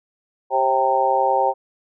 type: harmonic tone with a mistuned harmonic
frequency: 130.81 Hz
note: C3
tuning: in tune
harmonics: 3 / 4 / 5 / 6 / 7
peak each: -26 / -21 / -28 / -19 / -21 dBFS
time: 0.5-1.54 s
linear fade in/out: 50 ms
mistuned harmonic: 4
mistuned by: +37 cents
effects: none